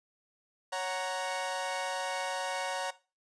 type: chord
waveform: sawtooth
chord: F# major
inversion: second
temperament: equal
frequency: 554.4 / 740 / 932.3 Hz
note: C#5 / F#5 / A#5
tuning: 0 / 0 / 0 cents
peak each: -33 dBFS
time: 0.72-2.91 s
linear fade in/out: 10 ms
effects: noise-tail reverb RT60 0.3 s tail -17 dB re dry + resampled to 22050 Hz